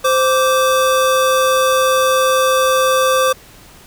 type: tone pair together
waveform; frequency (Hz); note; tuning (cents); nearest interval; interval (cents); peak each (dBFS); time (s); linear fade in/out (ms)
square; 520 / 1167.4; C5 / D6; -11 / -11; octave + major second; 1400; -14 / -16; 0.04-3.33; 10
effects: pink hiss -42 dBFS RMS until 3.86 s